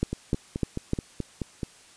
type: two click trains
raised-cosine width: 3 ms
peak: -11 / -16 dBFS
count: 4 / 8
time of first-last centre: 0.03-0.934 / 0.13-1.632 s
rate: 3.32 / 4.66 Hz
effects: white hiss -53 dBFS RMS until 1.96 s + resampled to 22050 Hz